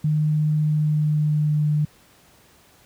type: tone with pitch glide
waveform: sine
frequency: 152.6 to 150.33 Hz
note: D#3 to D3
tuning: -33 to +41 cents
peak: -17 dBFS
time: 0.04-1.85 s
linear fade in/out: 5 ms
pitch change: -26 cents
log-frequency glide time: 0.57-1.65 s
effects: pink hiss -54 dBFS RMS until 2.85 s + high-pass 60 Hz 12 dB/octave